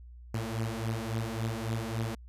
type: beating tone pair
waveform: sawtooth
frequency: 111.2 / 114.8 Hz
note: A2 / A#2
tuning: +19 / -26 cents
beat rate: 3.6 Hz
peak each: -30 / -31 dBFS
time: 0.34-2.15 s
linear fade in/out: 5 ms
effects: added 60 Hz sine -46 dBFS peak until 2.28 s + resampled to 32000 Hz